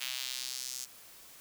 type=tone with high-pass filter sweep; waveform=square; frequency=64.3 Hz; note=C2; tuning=30 cents flat; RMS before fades=-39 dBFS; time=0-0.86 s; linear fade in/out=20 ms; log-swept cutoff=2900 to 6400 Hz; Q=1.6; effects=white hiss -54 dBFS RMS until 1.4 s